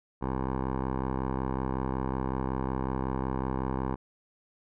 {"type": "tone with low-pass filter", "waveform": "10% pulse", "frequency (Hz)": 65.41, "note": "C2", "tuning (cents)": 0, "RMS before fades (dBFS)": -31, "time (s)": [0.21, 3.96], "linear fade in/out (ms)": 20, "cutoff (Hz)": 1000, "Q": 1.9, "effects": []}